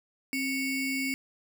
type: ring-modulated tone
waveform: square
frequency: 1242 Hz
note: D#6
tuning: 3 cents flat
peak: -26 dBFS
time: 0.33-1.14 s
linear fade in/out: 0 ms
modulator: 975 Hz
effects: none